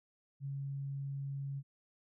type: tone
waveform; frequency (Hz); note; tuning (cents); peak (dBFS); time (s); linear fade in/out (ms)
sine; 138.59; C#3; 0; -37; 0.4-1.63; 50
effects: none